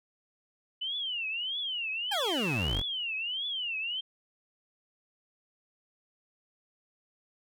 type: tone with vibrato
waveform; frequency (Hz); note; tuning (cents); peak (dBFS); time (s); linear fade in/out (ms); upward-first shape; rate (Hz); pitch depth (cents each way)
sine; 2960; F#7; 0; -31; 0.81-4.01; 10; triangle; 1.6; 280
type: exponential sweep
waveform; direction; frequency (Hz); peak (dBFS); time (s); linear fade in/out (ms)
25% pulse; down; 880 to 37.26; -26; 2.11-2.82; 10
effects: none